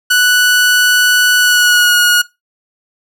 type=tone with pitch glide; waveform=sawtooth; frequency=1480 to 1446.2 Hz; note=F#6 to F#6; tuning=0 to -40 cents; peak=-4 dBFS; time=0.1-2.22 s; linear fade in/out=10 ms; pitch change=-40 cents; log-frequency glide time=1.38-1.96 s; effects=noise-tail reverb RT60 0.2 s tail -19 dB re dry